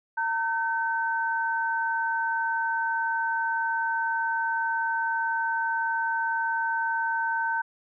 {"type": "tone pair together", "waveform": "sine", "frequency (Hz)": [912, 1533.8], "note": ["A#5", "G6"], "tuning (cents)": [-38, -38], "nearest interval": "major sixth", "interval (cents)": 900, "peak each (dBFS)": -27, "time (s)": [0.17, 7.62], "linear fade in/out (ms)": 10, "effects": []}